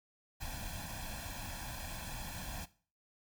pink noise with comb filter, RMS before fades -43 dBFS, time 0.4-2.66 s, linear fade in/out 20 ms, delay 1.2 ms, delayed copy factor +0.85, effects noise-tail reverb RT60 0.4 s tail -17 dB re dry

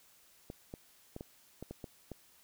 clicks, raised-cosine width 2 ms, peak -29 dBFS, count 8, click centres 0.501 / 0.739 / 1.164 / 1.209 / 1.626 / 1.71 / 1.842 / 2.117 s, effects white hiss -64 dBFS RMS until 2.43 s

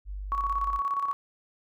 sine tone, 49 Hz, G1, in tune, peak -33 dBFS, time 0.05-0.81 s, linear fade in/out 50 ms
sine tone with tremolo, 1118 Hz, C#6, 14 cents sharp, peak -24 dBFS, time 0.32-1.13 s, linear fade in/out 0 ms, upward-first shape square, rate 17 Hz, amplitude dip 50%
effects none

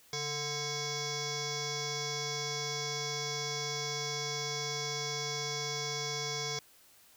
sine tone with frequency modulation, 2794 Hz, F7, in tune, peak -33 dBFS, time 0.13-6.59 s, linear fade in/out 2 ms, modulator 587 Hz, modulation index 5.6, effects white hiss -61 dBFS RMS until 7.16 s

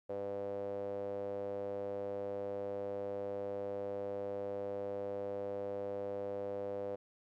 sawtooth tone with band-pass filter, 100 Hz, G2, 35 cents sharp, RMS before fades -40 dBFS, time 0.09-6.96 s, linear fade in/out 10 ms, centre 530 Hz, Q 7.5, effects none

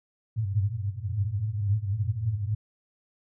pink band-pass noise, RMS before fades -28 dBFS, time 0.36-2.55 s, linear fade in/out 10 ms, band 100 to 110 Hz, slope 96 dB/octave, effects none

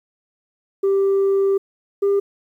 sine tone pair in turn, 392 / 399.3 Hz, G4 / G4, 0 / +32 cents, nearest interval unison, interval 32 cents, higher second, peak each -12 dBFS, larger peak neither, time 0.83-1.58 / 2.02-2.2 s, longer first, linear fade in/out 10 ms, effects tanh soft clip ceiling -13 dBFS + 9-bit

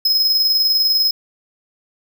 square tone with tremolo, 5120 Hz, D#8, 49 cents sharp, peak -12 dBFS, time 0.05-1.11 s, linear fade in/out 5 ms, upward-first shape square, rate 20 Hz, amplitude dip 35%, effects none

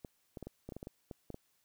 clicks, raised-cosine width 2 ms, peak -30 dBFS, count 12, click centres 0.048 / 0.372 / 0.427 / 0.47 / 0.69 / 0.722 / 0.766 / 0.829 / 0.871 / 1.112 / 1.303 / 1.344 s, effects white hiss -75 dBFS RMS until 1.64 s

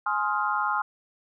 sine chord, F minor seventh, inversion first, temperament just, 838.1 / 1047.7 / 1257.2 / 1396.9 Hz, Ab5 / C6 / Eb6 / F6, +16 / +2 / +18 / 0 cents, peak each -29 dBFS, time 0.06-0.82 s, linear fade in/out 5 ms, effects none

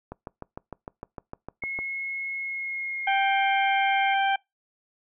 click train, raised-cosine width 1 ms, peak -22 dBFS, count 12, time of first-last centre 0.12-1.789 s, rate 6.59 Hz
sine tone with pitch glide, 2172 to 2132 Hz, C#7 to C7, -36 to +32 cents, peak -29 dBFS, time 1.62-4.14 s, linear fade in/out 5 ms, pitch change -32 cents, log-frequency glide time 2.36-3.33 s
harmonic tone, 784 Hz, G5, in tune, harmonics 1 / 2 / 3 / 4, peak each -22 / -28 / -32 / -34 dBFS, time 3.07-4.36 s, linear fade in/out 5 ms
effects noise-tail reverb RT60 0.2 s tail -25 dB re dry

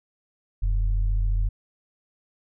sine tone pair together, 43.65 / 98 Hz, F1 / G2, 0 / 0 cents, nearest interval octave + major second, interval 1400 cents, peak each -20 / -30 dBFS, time 0.62-1.49 s, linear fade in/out 10 ms, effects none

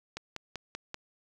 click train, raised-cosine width 0.2 ms, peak -20 dBFS, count 5, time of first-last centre 0.17-0.944 s, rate 5.17 Hz, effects none

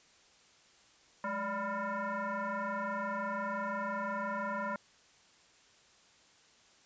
sine tone with frequency modulation, 211.4 Hz, G#3, 31 cents sharp, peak -33 dBFS, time 1.24-4.76 s, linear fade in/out 2 ms, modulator 397 Hz, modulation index 3.6, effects white hiss -63 dBFS RMS until 6.85 s + resampled to 16000 Hz

